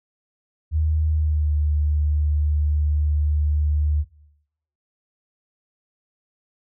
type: tone with pitch glide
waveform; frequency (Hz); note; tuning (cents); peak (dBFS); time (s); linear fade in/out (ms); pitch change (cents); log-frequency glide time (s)
sine; 77.78 to 74.7; D#2 to D2; 0 to +30; -17; 0.71-4.05; 50; -70; 1.11-1.56
effects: noise-tail reverb RT60 0.8 s tail -20 dB re dry